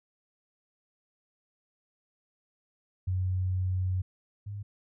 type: tone pair in turn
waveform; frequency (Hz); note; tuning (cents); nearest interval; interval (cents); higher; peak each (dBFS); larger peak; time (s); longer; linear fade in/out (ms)
sine; 92.5 / 101.87; F#2 / G#2; 0 / -33; major second; 167; second; -26 / -35; first; 3.07-4.02 / 4.46-4.63; first; 10
effects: none